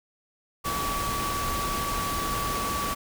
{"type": "tone in noise", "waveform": "sine", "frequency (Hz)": 1142, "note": "D6", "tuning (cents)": -49, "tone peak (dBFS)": -29, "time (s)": [0.64, 2.95], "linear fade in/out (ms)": 20, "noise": "pink", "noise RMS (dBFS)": -31, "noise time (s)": [0.64, 2.95], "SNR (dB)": -1, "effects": []}